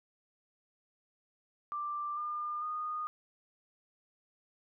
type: tone with pitch steps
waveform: sine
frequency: 1180 / 1204.8 / 1230.1 Hz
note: D6 / D6 / D#6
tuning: +8 / +44 / -20 cents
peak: -34 dBFS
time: 1.72-3.07 s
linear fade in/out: 0 ms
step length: 450 ms
effects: none

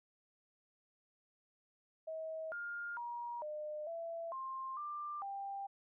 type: tone with pitch steps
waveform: sine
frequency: 639 / 1411 / 952 / 605 / 668 / 1057 / 1187 / 792 Hz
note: D#5 / F6 / A#5 / D#5 / E5 / C6 / D6 / G5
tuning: +46 / +17 / +36 / -49 / +23 / +17 / +18 / +18 cents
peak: -40 dBFS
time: 2.07-5.67 s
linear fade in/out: 10 ms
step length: 450 ms
effects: none

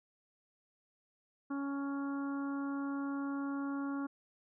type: harmonic tone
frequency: 278.9 Hz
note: C#4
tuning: 11 cents sharp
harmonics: 1 / 2 / 3 / 4 / 5 / 6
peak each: -35 / -51 / -50 / -47 / -48 / -62 dBFS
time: 1.5-4.07 s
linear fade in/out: 10 ms
effects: none

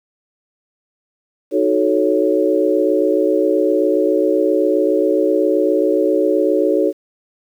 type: chord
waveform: sine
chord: D# half-diminished seventh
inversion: none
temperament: equal with one note detuned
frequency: 311.1 / 370 / 437.5 / 554.4 Hz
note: D#4 / F#4 / A4 / C#5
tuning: 0 / 0 / -10 / 0 cents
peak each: -18 dBFS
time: 1.51-6.93 s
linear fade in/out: 50 ms
effects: 8-bit

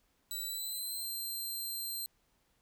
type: tone with pitch glide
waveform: 10% pulse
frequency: 3951 to 4140 Hz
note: B7 to C8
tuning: 0 to -19 cents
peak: -30 dBFS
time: 0.31-2.06 s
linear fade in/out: 0 ms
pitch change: +81 cents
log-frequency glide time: 0.43-1.07 s
effects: pink hiss -74 dBFS RMS until 2.61 s

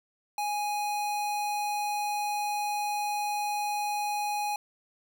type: tone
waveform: square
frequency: 830 Hz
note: G#5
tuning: 1 cent flat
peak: -29 dBFS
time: 0.38-4.56 s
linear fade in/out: 2 ms
effects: none

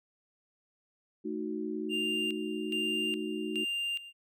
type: chord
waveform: sine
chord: D# diminished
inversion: second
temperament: equal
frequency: 220 / 311.1 / 370 Hz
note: A3 / D#4 / F#4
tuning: 0 / 0 / 0 cents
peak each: -38 / -36 / -37 dBFS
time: 1.24-3.65 s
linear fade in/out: 20 ms
type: tone with tremolo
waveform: triangle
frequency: 2794 Hz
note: F7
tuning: in tune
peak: -29 dBFS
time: 1.89-4.13 s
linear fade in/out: 50 ms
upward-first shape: square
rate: 1.2 Hz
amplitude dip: 80%
effects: none

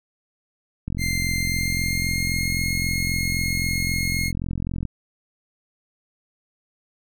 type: click train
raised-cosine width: 5 ms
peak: -15 dBFS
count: 175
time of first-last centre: 0.88-4.853 s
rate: 43.8 Hz
type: tone with pitch glide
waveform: sawtooth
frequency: 2093 to 2151 Hz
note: C7 to C7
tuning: 0 to +47 cents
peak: -21 dBFS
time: 0.98-4.32 s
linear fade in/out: 50 ms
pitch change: +47 cents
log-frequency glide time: 1.36-2.65 s
effects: none

